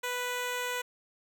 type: tone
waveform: 10% pulse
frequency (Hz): 493.9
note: B4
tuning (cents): 0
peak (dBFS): -23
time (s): 0.03-0.82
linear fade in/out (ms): 10
effects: none